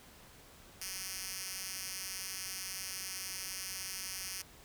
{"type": "tone with high-pass filter", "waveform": "5% pulse", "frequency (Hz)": 189.1, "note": "F#3", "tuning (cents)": 38, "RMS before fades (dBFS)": -42, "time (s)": [0.81, 4.42], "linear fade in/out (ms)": 5, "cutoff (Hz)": 4500, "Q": 0.84, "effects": ["pink hiss -57 dBFS RMS until 4.64 s"]}